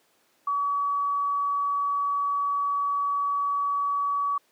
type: tone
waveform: sine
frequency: 1137 Hz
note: C#6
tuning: 44 cents sharp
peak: -23 dBFS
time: 0.47-4.38 s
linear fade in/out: 5 ms
effects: pink hiss -65 dBFS RMS until 4.51 s + high-pass 300 Hz 12 dB/octave